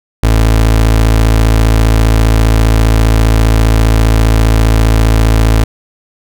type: tone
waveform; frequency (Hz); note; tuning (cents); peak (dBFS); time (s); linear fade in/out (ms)
30% pulse; 55; A1; 0; -3; 0.23-5.64; 5
effects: none